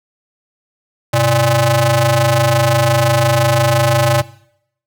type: ring-modulated tone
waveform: sawtooth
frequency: 231.4 Hz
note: A#3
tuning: 13 cents flat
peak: -4 dBFS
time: 1.13-4.22 s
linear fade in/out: 10 ms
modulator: 360 Hz
effects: noise-tail reverb RT60 0.7 s tail -20 dB re dry